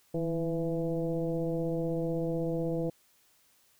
sine tone with frequency modulation, 330 Hz, E4, 2 cents sharp, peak -28 dBFS, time 0.14-2.9 s, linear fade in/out 5 ms, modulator 169 Hz, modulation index 1.5, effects white hiss -66 dBFS RMS until 3.79 s

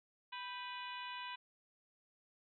harmonic tone with a mistuned harmonic, 493.9 Hz, B4, in tune, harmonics 2 / 3 / 4 / 5 / 6 / 7 / 8, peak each -46 / -52 / -55 / -51 / -51 / -55 / -57 dBFS, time 0.32-1.36 s, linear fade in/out 10 ms, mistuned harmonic 3, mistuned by +92 cents, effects none

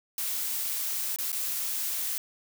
blue noise with dropouts, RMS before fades -31 dBFS, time 0.18-2.18 s, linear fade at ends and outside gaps 1 ms, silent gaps 1.161-1.186 / 1.319-1.328 s, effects none

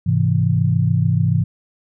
sine chord, Ab augmented, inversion none, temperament equal, 103.83 / 130.81 / 164.81 Hz, Ab2 / C3 / E3, 0 / 0 / 0 cents, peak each -18 dBFS, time 0.06-1.44 s, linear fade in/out 10 ms, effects none

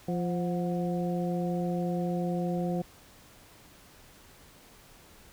harmonic tone with a mistuned harmonic, 174.61 Hz, F3, in tune, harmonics 1 / 2 / 3 / 4, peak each -29 / -35 / -36 / -38 dBFS, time 0.08-2.82 s, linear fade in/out 5 ms, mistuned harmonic 4, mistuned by +70 cents, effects pink hiss -55 dBFS RMS until 5.32 s

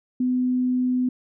sine tone, 251.9 Hz, B3, 34 cents sharp, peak -19 dBFS, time 0.2-1.09 s, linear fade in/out 5 ms, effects none

